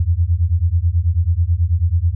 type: beating tone pair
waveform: sine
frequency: 81 / 90.2 Hz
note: E2 / F#2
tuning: -30 / -44 cents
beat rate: 9.2 Hz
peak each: -16 dBFS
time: 0-2.15 s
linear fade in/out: 5 ms
effects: none